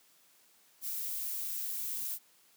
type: noise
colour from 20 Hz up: violet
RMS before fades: -37 dBFS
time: 0.81-2.19 s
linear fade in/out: 50 ms
effects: white hiss -65 dBFS RMS until 2.56 s + high-pass 150 Hz 12 dB/octave